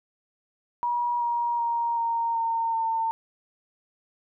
sine tone with pitch steps, 960 / 948.4 / 937 / 925.7 / 914.5 / 903.5 Hz, B5 / A#5 / A#5 / A#5 / A#5 / A5, -49 / +30 / +9 / -12 / -33 / +46 cents, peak -23 dBFS, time 0.83-3.11 s, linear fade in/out 0 ms, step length 380 ms, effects none

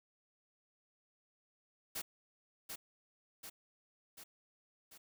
white noise with echo, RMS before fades -41 dBFS, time 1.95-2.02 s, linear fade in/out 10 ms, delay 740 ms, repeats 4, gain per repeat -4 dB, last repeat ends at 4.98 s, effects none

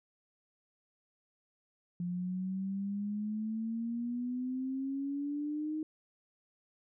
sine exponential sweep, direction up, 174.61 to 312.9 Hz, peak -33 dBFS, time 2-5.83 s, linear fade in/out 2 ms, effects none

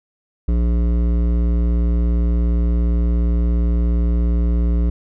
sine tone with hard clipping, 58.6 Hz, A#1, 10 cents sharp, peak -16 dBFS, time 0.48-4.9 s, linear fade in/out 5 ms, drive 13 dB, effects none

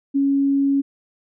sine tone, 277.2 Hz, C#4, in tune, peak -15 dBFS, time 0.14-0.82 s, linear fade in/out 20 ms, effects none

